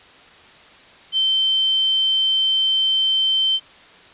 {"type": "tone", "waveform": "sine", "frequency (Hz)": 3100, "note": "G7", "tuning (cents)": -20, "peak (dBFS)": -15, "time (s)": [1.12, 3.6], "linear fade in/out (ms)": 50, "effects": ["white hiss -46 dBFS RMS until 4.13 s", "resampled to 8000 Hz"]}